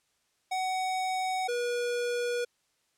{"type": "tone pair in turn", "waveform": "square", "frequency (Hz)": [749, 483], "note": ["F#5", "B4"], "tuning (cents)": [21, -39], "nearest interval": "minor sixth", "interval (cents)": 760, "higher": "first", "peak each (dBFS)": [-29, -29], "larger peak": "neither", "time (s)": [[0.51, 1.48], [1.48, 2.45]], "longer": "neither", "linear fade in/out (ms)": 10, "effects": ["white hiss -73 dBFS RMS until 2.97 s", "low-pass 9000 Hz 12 dB/octave"]}